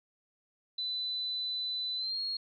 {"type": "tone with pitch glide", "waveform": "sine", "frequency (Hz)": [4000, 4287], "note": ["B7", "C8"], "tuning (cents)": [21, 41], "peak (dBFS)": -32, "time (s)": [0.78, 2.37], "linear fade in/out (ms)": 5, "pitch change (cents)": 120, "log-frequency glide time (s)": [1.96, 2.2], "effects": []}